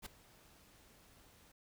pink noise with ADSR envelope, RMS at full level -44 dBFS, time 0.02-1.52 s, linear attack 40 ms, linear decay 6 ms, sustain -20 dB, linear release 7 ms, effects none

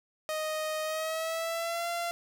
sawtooth tone with pitch glide, 622.3 to 686.5 Hz, D#5 to F5, 0 to -30 cents, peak -27 dBFS, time 0.29-2.11 s, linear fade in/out 0 ms, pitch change +170 cents, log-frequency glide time 0.83-1.88 s, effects none

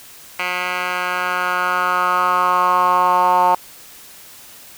10% pulse tone with band-pass filter sweep, 180.4 Hz, F#3, 44 cents flat, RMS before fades -17 dBFS, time 0.39-3.55 s, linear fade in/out 5 ms, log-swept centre 2000 to 900 Hz, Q 4.4, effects white hiss -41 dBFS RMS until 4.77 s

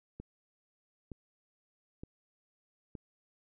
click train, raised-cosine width 3 ms, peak -30 dBFS, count 4, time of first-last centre 0.2-2.952 s, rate 1.09 Hz, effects none

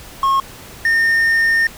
triangle tone pair in turn, 1084 / 1823.1 Hz, C#6 / A#6, -39 / -39 cents, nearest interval major sixth, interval 900 cents, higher second, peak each -10 dBFS, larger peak neither, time 0.23-0.4 / 0.85-1.67 s, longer second, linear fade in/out 2 ms, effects pink hiss -37 dBFS RMS until 1.77 s

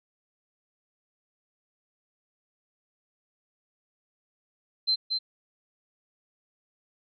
sine tone with echo, 4103 Hz, C8, 35 cents flat, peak -21 dBFS, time 4.87-4.96 s, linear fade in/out 20 ms, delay 230 ms, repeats 1, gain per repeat -4 dB, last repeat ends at 5.19 s, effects none

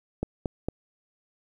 click train, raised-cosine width 2 ms, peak -14 dBFS, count 3, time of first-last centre 0.23-0.686 s, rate 4.39 Hz, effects 9-bit

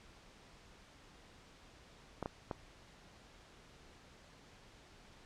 clicks, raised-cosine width 1 ms, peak -24 dBFS, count 3, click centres 2.227 / 2.259 / 2.512 s, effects pink hiss -60 dBFS RMS until 5.25 s + low-pass 6000 Hz 12 dB/octave

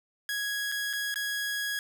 sawtooth tone with dropouts, 1661.2 Hz, G#6, in tune, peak -26 dBFS, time 0.29-1.79 s, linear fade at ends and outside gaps 1 ms, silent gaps 0.717-0.721 / 0.93-0.934 / 1.142-1.158 s, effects none

